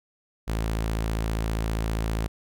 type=tone; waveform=sawtooth; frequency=55 Hz; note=A1; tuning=in tune; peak=-21 dBFS; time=0.47-2.28 s; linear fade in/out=20 ms; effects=none